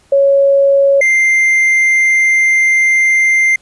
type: tone pair in turn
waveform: sine / triangle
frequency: 554.4 / 2093 Hz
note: C#5 / C7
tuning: 0 / 0 cents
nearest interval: octave + major seventh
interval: 2300 cents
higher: second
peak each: -6 dBFS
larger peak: neither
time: 0.12-1.01 / 1.01-3.56 s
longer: second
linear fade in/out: 5 ms
effects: pink hiss -51 dBFS RMS until 3.61 s + resampled to 24000 Hz